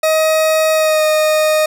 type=tone with pitch glide; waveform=40% pulse; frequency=631 to 618.7 Hz; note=D#5 to D#5; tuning=+24 to -10 cents; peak=-10 dBFS; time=0.03-1.66 s; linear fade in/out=5 ms; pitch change=-34 cents; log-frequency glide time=0.73-1.03 s; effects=none